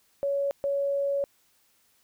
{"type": "tone bursts at uneven times", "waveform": "sine", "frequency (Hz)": 560, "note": "C#5", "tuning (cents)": 18, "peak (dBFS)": -24, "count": 2, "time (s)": [[0.23, 0.51], [0.64, 1.24]], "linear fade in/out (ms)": 0, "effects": ["white hiss -66 dBFS RMS until 2.03 s"]}